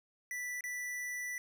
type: tone with dropouts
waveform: square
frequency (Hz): 1973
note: B6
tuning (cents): -2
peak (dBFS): -38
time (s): 0.31-1.38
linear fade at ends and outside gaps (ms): 1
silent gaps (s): 0.608-0.639
effects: none